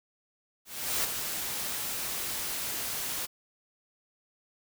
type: noise with ADSR envelope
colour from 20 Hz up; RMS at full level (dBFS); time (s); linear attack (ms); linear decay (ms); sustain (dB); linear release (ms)
white; -28; 0.65-3.27; 390; 14; -6; 25
effects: none